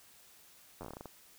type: slowing click train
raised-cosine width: 1 ms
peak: -30 dBFS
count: 11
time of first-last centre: 0.81-1.057 s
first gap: 10 ms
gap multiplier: 1.19
effects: white hiss -60 dBFS RMS until 1.38 s